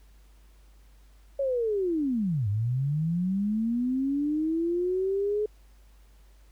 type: linear two-way sweep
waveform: sine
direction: down then up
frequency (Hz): 562 to 98 to 426.6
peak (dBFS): -24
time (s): 1.39-5.46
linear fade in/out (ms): 5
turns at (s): 2.48
effects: added 50 Hz sine -52 dBFS peak until 6.51 s + pink hiss -65 dBFS RMS until 6.51 s